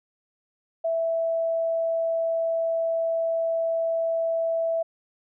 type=tone; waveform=sine; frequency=659.3 Hz; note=E5; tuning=in tune; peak=-22 dBFS; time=0.84-4.83 s; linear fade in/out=10 ms; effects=none